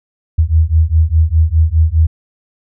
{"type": "beating tone pair", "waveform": "sine", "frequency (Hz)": [77.78, 82.68], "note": ["D#2", "E2"], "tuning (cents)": [0, 6], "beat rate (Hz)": 4.9, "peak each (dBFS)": -11, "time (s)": [0.38, 2.07], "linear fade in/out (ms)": 10, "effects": []}